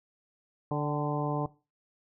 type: harmonic tone with a mistuned harmonic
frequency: 146.83 Hz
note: D3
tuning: in tune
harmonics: 1 / 2 / 3 / 4 / 5 / 6 / 7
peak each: -31 / -34 / -36 / -37 / -38 / -39 / -39 dBFS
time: 0.71-1.46 s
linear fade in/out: 2 ms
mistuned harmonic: 5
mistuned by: +50 cents
effects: noise-tail reverb RT60 0.3 s tail -19 dB re dry